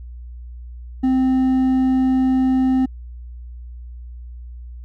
triangle tone with hard clipping, 260 Hz, C4, 11 cents flat, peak -15 dBFS, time 1.03-2.86 s, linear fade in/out 10 ms, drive 7 dB, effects added 60 Hz sine -32 dBFS peak until 4.84 s

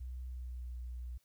sine tone with pitch glide, 62.8 to 60.98 Hz, B1 to B1, +30 to -21 cents, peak -40 dBFS, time 0-1.18 s, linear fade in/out 10 ms, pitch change -51 cents, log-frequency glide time 0.21-0.76 s, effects white hiss -75 dBFS RMS until 1.24 s

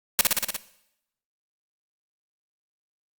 white noise with echo, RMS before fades -17 dBFS, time 0.19-0.21 s, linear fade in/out 0 ms, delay 59 ms, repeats 6, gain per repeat -2 dB, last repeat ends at 0.564 s, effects noise-tail reverb RT60 0.8 s tail -17 dB re dry + Opus 48 kbps

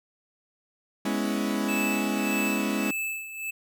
40% pulse chord, C# minor seventh, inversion second, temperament equal, 207.7 / 246.9 / 277.2 / 329.6 Hz, G#3 / B3 / C#4 / E4, 0 / 0 / 0 / 0 cents, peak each -28 / -32 / -30 / -32 dBFS, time 1.05-2.91 s, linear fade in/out 5 ms
square tone with tremolo, 2622 Hz, E7, 10 cents flat, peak -28 dBFS, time 1.68-3.51 s, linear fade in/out 10 ms, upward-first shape sine, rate 1.7 Hz, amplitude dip 70%
effects none

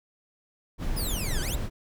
brown noise, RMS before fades -29 dBFS, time 0.78-1.7 s, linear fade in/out 50 ms
10% pulse exponential two-way sweep, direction down then up, 5274 to 1486 to 4131 Hz, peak -25 dBFS, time 0.96-1.56 s, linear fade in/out 20 ms, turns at 1.41 s
effects none

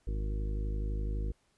harmonic tone, 51.91 Hz, G#1, in tune, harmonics 1 / 2 / 3 / 4 / 5 / 6 / 7 / 9, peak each -31 / -42 / -46 / -49 / -50 / -50 / -49 / -50 dBFS, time 0.07-1.32 s, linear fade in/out 5 ms, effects pink hiss -72 dBFS RMS until 1.57 s + resampled to 24000 Hz

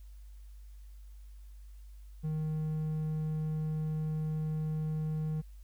triangle tone, 155.56 Hz, D#3, in tune, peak -29 dBFS, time 2.23-5.42 s, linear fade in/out 20 ms, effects added 50 Hz sine -47 dBFS peak until 5.63 s + white hiss -70 dBFS RMS until 5.63 s

